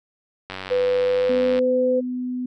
click train, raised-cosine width 0.3 ms, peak -15 dBFS, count 104, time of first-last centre 0.5-1.59 s, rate 94.5 Hz
sine tone with pitch glide, 498.7 to 508 Hz, B4 to B4, +17 to +49 cents, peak -17 dBFS, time 0.7-2.01 s, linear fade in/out 20 ms, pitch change +32 cents, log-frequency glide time 1.04-1.48 s
sine tone, 250.5 Hz, B3, 25 cents sharp, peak -24 dBFS, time 1.29-2.46 s, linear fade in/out 5 ms
effects none

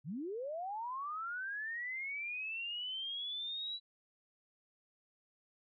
sine linear sweep, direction up, 123.9 to 3951 Hz, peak -38 dBFS, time 0.04-3.8 s, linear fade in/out 50 ms, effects none

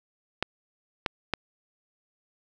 clicks, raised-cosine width 0.3 ms, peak -9 dBFS, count 3, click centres 0.426 / 1.062 / 1.337 s, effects none

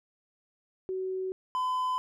sine / triangle tone pair in turn, 375.6 / 1013.8 Hz, F#4 / B5, +26 / +45 cents, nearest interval octave + perfect fourth, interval 1719 cents, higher second, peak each -30 / -25 dBFS, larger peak second, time 0.89-1.32 / 1.55-1.98 s, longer neither, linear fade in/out 0 ms, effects none

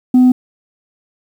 sine tone, 252.4 Hz, B3, 38 cents sharp, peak -3 dBFS, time 0.14-0.32 s, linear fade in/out 5 ms, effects tanh soft clip ceiling -4 dBFS + 7-bit

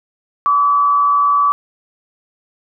sine tone with frequency modulation, 1147 Hz, D6, 41 cents flat, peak -10 dBFS, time 0.46-1.52 s, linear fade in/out 0 ms, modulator 121 Hz, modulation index 0.35, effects none

